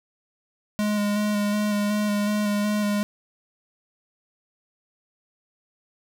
square tone with vibrato, 207.7 Hz, G#3, in tune, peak -22 dBFS, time 0.79-3.03 s, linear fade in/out 0 ms, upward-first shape square, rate 2.7 Hz, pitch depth 16 cents each way, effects none

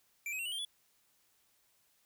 square tone with pitch steps, 2349 / 2532 / 2730 / 2943 / 3172 / 3419 Hz, D7 / D#7 / F7 / F#7 / G7 / G#7, 0 / +30 / -40 / -10 / +20 / +50 cents, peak -37 dBFS, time 0.26-0.65 s, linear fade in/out 2 ms, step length 65 ms, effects white hiss -72 dBFS RMS until 2.05 s

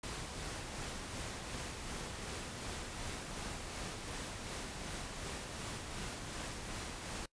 pink noise with tremolo, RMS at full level -42 dBFS, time 0.03-7.26 s, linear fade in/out 5 ms, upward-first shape sine, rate 2.7 Hz, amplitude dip 30%, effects noise-tail reverb RT60 0.1 s tail -22 dB re dry + resampled to 22050 Hz

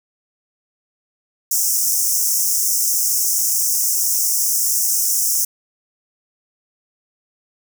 pink high-pass noise, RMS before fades -18 dBFS, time 1.51-5.45 s, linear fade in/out 5 ms, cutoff 5400 Hz, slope 96 dB/octave, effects none

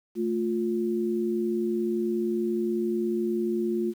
sine tone pair together, 220.8 / 352.1 Hz, A3 / F4, +6 / +14 cents, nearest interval minor sixth, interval 808 cents, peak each -28 / -26 dBFS, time 0.15-3.94 s, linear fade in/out 50 ms, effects 9-bit

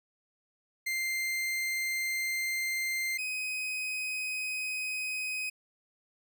40% pulse tone pair in turn, 2093 / 2514 Hz, C7 / D#7, 0 / +17 cents, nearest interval minor third, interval 317 cents, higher second, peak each -29 / -31 dBFS, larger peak first, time 0.86-3.18 / 3.18-5.5 s, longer neither, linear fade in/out 10 ms, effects none

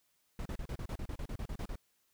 brown noise bursts, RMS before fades -39 dBFS, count 14, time 0.39-1.756 s, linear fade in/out 2 ms, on 66 ms, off 34 ms, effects white hiss -75 dBFS RMS until 2.13 s

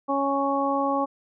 harmonic tone, 277.2 Hz, C#4, in tune, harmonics 1 / 2 / 3 / 4, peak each -27 / -27 / -27 / -27 dBFS, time 0.08-1.06 s, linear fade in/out 20 ms, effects none

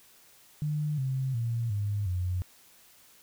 sine tone with pitch steps, 150.2 / 132.28 / 116.49 / 102.59 / 90.35 Hz, D3 / C3 / A#2 / G#2 / F#2, +39 / +19 / -1 / -21 / -41 cents, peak -27 dBFS, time 0.62-2.42 s, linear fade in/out 0 ms, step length 360 ms, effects white hiss -58 dBFS RMS until 3.22 s

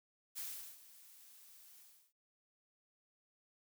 blue noise with ADSR envelope, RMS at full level -43 dBFS, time 0.35-2.13 s, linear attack 30 ms, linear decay 390 ms, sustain -17 dB, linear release 330 ms, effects none

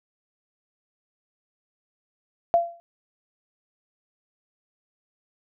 sine tone with exponential decay, 684 Hz, F5, 36 cents flat, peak -12 dBFS, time 2.54-2.8 s, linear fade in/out 0 ms, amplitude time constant 56 ms, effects none

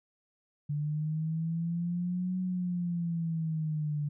sine linear two-way sweep, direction up then down, 145.8 to 185 to 145.8 Hz, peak -29 dBFS, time 0.69-4.09 s, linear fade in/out 10 ms, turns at 2.39 s, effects none

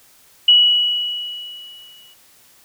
sine tone with exponential decay, 2931 Hz, F#7, 17 cents flat, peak -6 dBFS, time 0.48-2.14 s, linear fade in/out 5 ms, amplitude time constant 360 ms, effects white hiss -51 dBFS RMS until 2.64 s

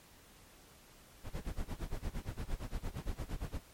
brown noise with tremolo, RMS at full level -36 dBFS, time 1.23-3.61 s, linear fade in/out 50 ms, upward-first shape sine, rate 8.7 Hz, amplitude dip 100%, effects pink hiss -60 dBFS RMS until 3.73 s + MP3 64 kbps

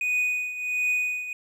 triangle tone with tremolo, 2483 Hz, D#7, 4 cents flat, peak -19 dBFS, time 0.01-1.33 s, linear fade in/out 2 ms, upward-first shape triangle, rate 1.4 Hz, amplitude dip 75%, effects none

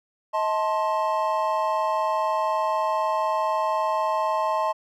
triangle chord, A diminished, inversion second, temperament just, 633.6 / 880 / 1056 Hz, Eb5 / A5 / C6, +31 / 0 / +16 cents, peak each -24 dBFS, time 0.33-4.73 s, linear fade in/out 20 ms, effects none

